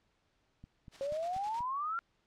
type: click train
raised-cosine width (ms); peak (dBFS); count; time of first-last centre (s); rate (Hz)
5; -38; 5; 0.64-1.606; 4.14
type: noise with tremolo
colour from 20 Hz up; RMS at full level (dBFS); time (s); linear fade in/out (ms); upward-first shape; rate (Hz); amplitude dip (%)
white; -49; 0.91-1.64; 50; square; 9.5; 55
type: exponential sweep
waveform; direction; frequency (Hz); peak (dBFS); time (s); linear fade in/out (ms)
sine; up; 538 to 1396.9; -33; 1.01-1.99; 0
effects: pink hiss -75 dBFS RMS until 2.26 s + low-pass 5000 Hz 12 dB/octave